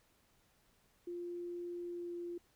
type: tone with pitch glide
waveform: sine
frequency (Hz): 349.2 to 347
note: F4 to F4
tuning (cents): 0 to -11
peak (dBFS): -40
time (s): 1.07-2.38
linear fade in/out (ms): 5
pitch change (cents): -11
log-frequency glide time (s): 1.86-2.13
effects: pink hiss -72 dBFS RMS until 2.55 s